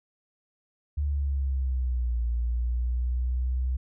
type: linear two-way sweep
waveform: sine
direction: down then up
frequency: 73.42 to 58.27 to 63.8 Hz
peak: -24 dBFS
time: 0.97-3.77 s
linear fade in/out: 10 ms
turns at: 2.22 s
effects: none